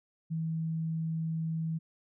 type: tone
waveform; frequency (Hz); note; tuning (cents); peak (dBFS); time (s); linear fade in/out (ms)
sine; 161.7; E3; -33; -30; 0.3-1.79; 20
effects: none